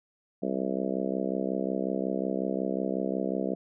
harmonic tone, 65.5 Hz, C2, 2 cents sharp, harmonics 3 / 4 / 5 / 6 / 7 / 8 / 9 / 10, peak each -33 / -34 / -35 / -36 / -36 / -37 / -38 / -38 dBFS, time 0.42-3.55 s, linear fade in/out 10 ms, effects none

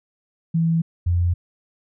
sine tone pair in turn, 164.81 / 87.31 Hz, E3 / F2, 0 / 0 cents, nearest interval major seventh, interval 1100 cents, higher first, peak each -16 dBFS, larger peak neither, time 0.54-0.82 / 1.06-1.34 s, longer neither, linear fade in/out 10 ms, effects none

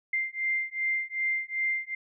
sine beating tone pair, 2093 / 2095.6 Hz, C7 / C7, 0 / +2 cents, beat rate 2.6 Hz, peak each -30 dBFS, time 0.13-1.95 s, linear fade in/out 5 ms, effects none

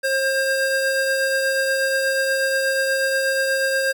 square tone pair together, 536.1 / 1600 Hz, C5 / G6, +42 / +35 cents, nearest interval octave + perfect fifth, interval 1893 cents, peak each -22 dBFS, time 0.03-3.93 s, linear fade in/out 20 ms, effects none

